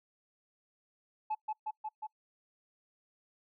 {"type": "tone with echo", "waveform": "sine", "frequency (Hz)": 861, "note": "A5", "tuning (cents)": -38, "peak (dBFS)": -29, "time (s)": [1.3, 1.35], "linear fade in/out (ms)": 10, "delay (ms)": 180, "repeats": 4, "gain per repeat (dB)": -2, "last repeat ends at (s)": 2.07, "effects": ["noise-tail reverb RT60 0.1 s tail -25 dB re dry", "tanh soft clip ceiling -29 dBFS"]}